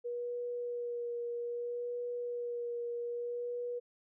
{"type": "tone with vibrato", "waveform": "sine", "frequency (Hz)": 480, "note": "B4", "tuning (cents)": -49, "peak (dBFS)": -35, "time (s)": [0.04, 3.8], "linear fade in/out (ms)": 20, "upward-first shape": "sine", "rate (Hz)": 0.62, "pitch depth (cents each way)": 17, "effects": []}